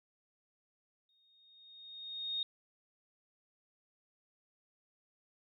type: tone with exponential growth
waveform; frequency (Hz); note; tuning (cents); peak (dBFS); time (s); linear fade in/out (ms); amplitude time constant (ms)
sine; 3711; A#7; -9; -32; 1.09-2.43; 2; 290
effects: none